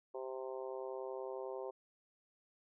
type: harmonic tone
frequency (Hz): 130.81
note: C3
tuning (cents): 0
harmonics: 3 / 4 / 5 / 6 / 7 / 8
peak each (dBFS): -44 / -45 / -50 / -54 / -52 / -56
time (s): 0.14-1.71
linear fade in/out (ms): 10
effects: none